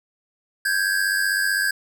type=tone pair together; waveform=square; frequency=1568 / 1663.7 Hz; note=G6 / G#6; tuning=0 / +3 cents; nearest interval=minor second; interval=103 cents; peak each=-23 dBFS; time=0.65-1.71 s; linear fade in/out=5 ms; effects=none